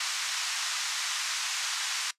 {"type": "band-pass noise", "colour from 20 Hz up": "white", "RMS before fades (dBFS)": -32, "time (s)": [0, 2.11], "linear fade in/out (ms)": 5, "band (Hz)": [1000, 7000], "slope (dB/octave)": 24, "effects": ["noise-tail reverb RT60 0.1 s tail -18 dB re dry", "resampled to 32000 Hz"]}